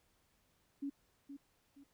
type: tone with echo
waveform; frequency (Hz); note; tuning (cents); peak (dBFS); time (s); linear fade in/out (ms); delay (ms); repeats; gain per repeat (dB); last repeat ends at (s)
sine; 280; C#4; +18; -37; 0.82-0.9; 10; 470; 2; -9; 1.84
effects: pink hiss -75 dBFS RMS until 1.93 s